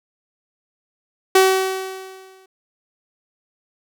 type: tone with exponential decay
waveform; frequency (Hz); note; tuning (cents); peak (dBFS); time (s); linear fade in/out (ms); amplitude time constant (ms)
sawtooth; 379.5; F#4; +44; -5; 1.35-2.46; 5; 240
effects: none